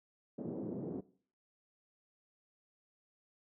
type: band-pass noise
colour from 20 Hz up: white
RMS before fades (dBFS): -41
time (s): 0.38-1.01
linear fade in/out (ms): 10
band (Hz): 140 to 420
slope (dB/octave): 24
effects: noise-tail reverb RT60 0.5 s tail -20 dB re dry